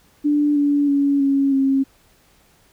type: tone with pitch steps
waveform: sine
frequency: 293.7 / 287.7 / 281.7 / 275.9 / 270.3 Hz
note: D4 / D4 / C#4 / C#4 / C#4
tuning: 0 / -36 / +28 / -8 / -44 cents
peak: -14 dBFS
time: 0.24-1.84 s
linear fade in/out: 20 ms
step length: 320 ms
effects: pink hiss -56 dBFS RMS until 2.72 s